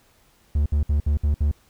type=tone bursts; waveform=triangle; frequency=73.42 Hz; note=D2; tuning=in tune; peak=-15 dBFS; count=6; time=0.55-1.515 s; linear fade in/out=5 ms; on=110 ms; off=61 ms; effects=pink hiss -59 dBFS RMS until 1.69 s